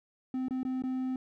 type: tone with dropouts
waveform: triangle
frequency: 258.3 Hz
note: C4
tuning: 22 cents flat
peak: -28 dBFS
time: 0.34-1.16 s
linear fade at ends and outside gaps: 2 ms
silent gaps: 0.484-0.508 / 0.632-0.65 / 0.822-0.837 s
effects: none